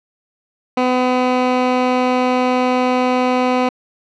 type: tone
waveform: 15% pulse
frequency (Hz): 252.3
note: B3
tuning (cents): +37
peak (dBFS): -7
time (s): 0.77-3.69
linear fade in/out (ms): 5
effects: low-pass 3000 Hz 12 dB/octave